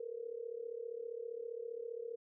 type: tone with amplitude modulation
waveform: sine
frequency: 466.2 Hz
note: A#4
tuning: in tune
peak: -37 dBFS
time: 0-2.16 s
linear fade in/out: 5 ms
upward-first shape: sine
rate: 35.1 Hz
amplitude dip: 85%
effects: none